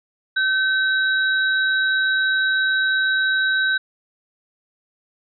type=tone pair together; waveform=sine; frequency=1537 / 3857 Hz; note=G6 / B7; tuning=-35 / -42 cents; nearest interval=octave + major third; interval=1593 cents; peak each=-17 / -25 dBFS; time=0.36-3.78 s; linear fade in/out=10 ms; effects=none